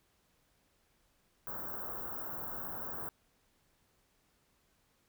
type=band-stop noise; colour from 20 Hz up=white; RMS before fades=-41 dBFS; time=1.47-3.09 s; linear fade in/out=0 ms; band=1500 to 16000 Hz; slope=48 dB/octave; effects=pink hiss -73 dBFS RMS until 5.08 s